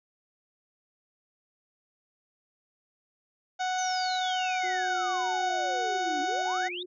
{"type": "harmonic tone", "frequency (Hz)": 740, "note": "F#5", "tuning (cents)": 0, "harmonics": [1, 2, 3, 4, 5, 6, 7, 8, 9], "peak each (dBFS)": [-28, -35, -42, -45, -41, -48, -48, -49, -46], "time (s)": [3.59, 6.69], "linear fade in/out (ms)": 20}
{"type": "exponential two-way sweep", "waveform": "sine", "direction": "down then up", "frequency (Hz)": [6380, 282.2, 3833], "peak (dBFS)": -34, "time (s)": [3.78, 6.83], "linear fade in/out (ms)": 5, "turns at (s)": 6.21}
{"type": "tone with vibrato", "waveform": "sine", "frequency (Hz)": 361.3, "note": "F#4", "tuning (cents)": -41, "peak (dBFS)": -38, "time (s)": [4.63, 6.86], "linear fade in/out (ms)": 10, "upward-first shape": "sine", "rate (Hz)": 1.8, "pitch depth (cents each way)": 31}
{"effects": []}